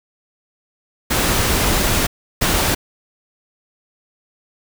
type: noise bursts at uneven times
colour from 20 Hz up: pink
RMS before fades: -17 dBFS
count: 2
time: 1.1-2.07 / 2.41-2.75 s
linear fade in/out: 10 ms
effects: none